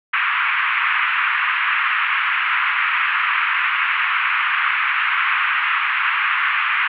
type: band-pass noise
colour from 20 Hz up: pink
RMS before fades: -19 dBFS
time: 0.13-6.88 s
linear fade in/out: 10 ms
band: 1100 to 2700 Hz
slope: 48 dB/octave
effects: none